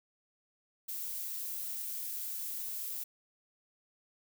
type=noise; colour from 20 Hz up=violet; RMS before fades=-39 dBFS; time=0.88-3.04 s; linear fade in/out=10 ms; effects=none